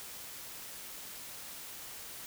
silence, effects white hiss -46 dBFS RMS until 2.26 s

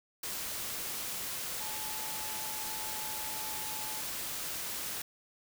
sine tone in noise, 864 Hz, A5, 32 cents flat, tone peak -45 dBFS, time 1.6-4.01 s, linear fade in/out 5 ms, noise white, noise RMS -38 dBFS, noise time 0.23-5.02 s, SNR -10 dB, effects none

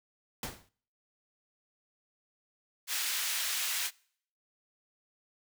pink noise with exponential decay, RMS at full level -33 dBFS, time 0.43-0.69 s, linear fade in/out 2 ms, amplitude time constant 55 ms
pink high-pass noise, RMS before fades -33 dBFS, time 2.87-3.91 s, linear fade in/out 50 ms, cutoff 2100 Hz, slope 12 dB/octave
effects noise-tail reverb RT60 0.6 s tail -25 dB re dry

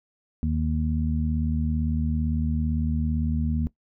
harmonic tone, 77.78 Hz, D#2, in tune, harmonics 1 / 2 / 3, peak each -25 / -29 / -27 dBFS, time 0.43-3.67 s, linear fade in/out 0 ms, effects noise-tail reverb RT60 0.1 s tail -18 dB re dry

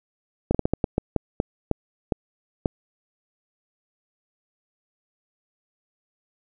slowing click train, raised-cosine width 2 ms, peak -7 dBFS, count 12, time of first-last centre 0.51-2.658 s, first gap 36 ms, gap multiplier 1.31, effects none

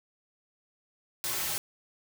white noise with comb filter, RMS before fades -32 dBFS, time 1.24-1.58 s, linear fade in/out 0 ms, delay 4.2 ms, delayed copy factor -0.85, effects none

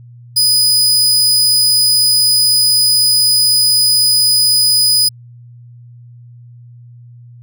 sawtooth tone, 4978 Hz, D#8, in tune, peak -6 dBFS, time 0.36-5.09 s, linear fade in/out 10 ms, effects added 120 Hz sine -35 dBFS peak until 7.42 s

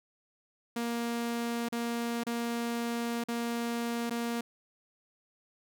sawtooth tone with dropouts, 234.9 Hz, A#3, 13 cents sharp, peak -27 dBFS, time 0.76-4.41 s, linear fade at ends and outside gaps 5 ms, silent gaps 1.687-1.724 / 2.236-2.266 / 3.239-3.284 / 4.098-4.107 s, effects none

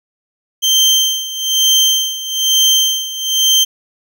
30% pulse tone with tremolo, 3136 Hz, G7, in tune, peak -5 dBFS, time 0.62-3.65 s, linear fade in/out 20 ms, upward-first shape sine, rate 1.1 Hz, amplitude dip 80%, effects none

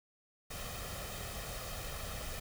pink noise with comb filter, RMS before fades -42 dBFS, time 0.5-2.4 s, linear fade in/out 10 ms, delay 1.6 ms, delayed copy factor +0.6, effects none

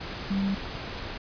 sine tone in noise, 196 Hz, G3, in tune, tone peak -24 dBFS, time 0.3-0.55 s, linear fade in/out 10 ms, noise pink, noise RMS -36 dBFS, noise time 0-1.18 s, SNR +9 dB, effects resampled to 11025 Hz

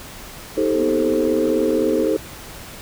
sine chord, A half-diminished seventh, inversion second, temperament just, 316.8 / 396 / 440 / 528 Hz, Eb4 / G4 / A4 / C5, +31 / +18 / 0 / +16 cents, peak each -20 / -22 / -20 / -22 dBFS, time 0.57-2.17 s, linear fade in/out 5 ms
sine tone with tremolo, 248.4 Hz, B3, 10 cents sharp, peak -21 dBFS, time 0.74-2.08 s, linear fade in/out 50 ms, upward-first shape sine, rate 16 Hz, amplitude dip 50%
effects tanh soft clip ceiling -8 dBFS + pink hiss -37 dBFS RMS until 2.81 s

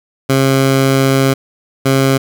15% pulse tone pair in turn, 134.8 / 134.8 Hz, C#3 / C#3, -48 / -48 cents, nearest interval unison, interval 0 cents, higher neither, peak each -3 dBFS, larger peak neither, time 0.29-1.34 / 1.85-2.18 s, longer first, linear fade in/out 10 ms, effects none

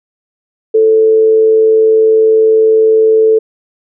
sine tone with amplitude modulation, 440 Hz, A4, in tune, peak -3 dBFS, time 0.74-3.39 s, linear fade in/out 10 ms, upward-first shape sine, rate 100 Hz, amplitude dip 35%, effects none

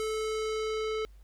square tone with low-pass filter sweep, 435.8 Hz, A4, 17 cents flat, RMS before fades -32 dBFS, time 0-1.05 s, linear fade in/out 0 ms, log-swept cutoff 10000 to 3800 Hz, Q 1, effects added 50 Hz sine -50 dBFS peak until 1.23 s + pink hiss -69 dBFS RMS until 1.23 s

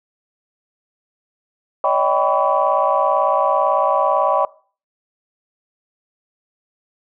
sine tone cluster, 568 / 626 / 782 / 994 / 1132 Hz, C#5 / D#5 / G5 / B5 / C#6, +42 / +10 / -4 / +11 / +36 cents, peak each -20 dBFS, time 1.84-4.45 s, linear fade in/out 2 ms, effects noise-tail reverb RT60 0.4 s tail -20 dB re dry + tanh soft clip ceiling -3 dBFS

